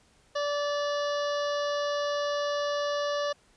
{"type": "harmonic tone with a mistuned harmonic", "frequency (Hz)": 580, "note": "D5", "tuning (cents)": -22, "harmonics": [1, 2, 3, 5, 6, 7, 8, 9, 10], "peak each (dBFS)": [-28, -34, -38, -42, -44, -45, -46, -47, -48], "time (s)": [0.35, 3.33], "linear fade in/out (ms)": 10, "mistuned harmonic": 6, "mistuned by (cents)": 17, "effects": ["pink hiss -63 dBFS RMS until 3.56 s", "resampled to 22050 Hz"]}